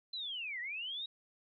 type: linear two-way sweep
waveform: sine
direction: down then up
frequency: 4100 to 1864.7 to 3850 Hz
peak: -38 dBFS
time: 0.13-1.06 s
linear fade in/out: 5 ms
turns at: 0.6 s
effects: none